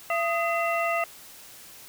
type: harmonic tone with a mistuned harmonic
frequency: 677 Hz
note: E5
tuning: 46 cents sharp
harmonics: 1 / 2 / 3 / 4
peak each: -26 / -29 / -31 / -32 dBFS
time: 0.1-1.04 s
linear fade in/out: 2 ms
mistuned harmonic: 2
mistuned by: -140 cents
effects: white hiss -47 dBFS RMS until 1.88 s